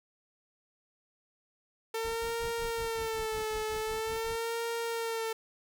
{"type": "tone with vibrato", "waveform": "sawtooth", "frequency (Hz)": 448.3, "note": "A4", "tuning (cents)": 32, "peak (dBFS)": -28, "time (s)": [1.94, 5.33], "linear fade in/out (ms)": 5, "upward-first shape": "sine", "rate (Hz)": 0.45, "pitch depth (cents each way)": 59}
{"type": "noise with tremolo", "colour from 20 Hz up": "brown", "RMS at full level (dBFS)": -43, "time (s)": [2.04, 4.36], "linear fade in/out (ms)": 5, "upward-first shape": "sine", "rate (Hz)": 5.4, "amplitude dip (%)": 100}
{"effects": []}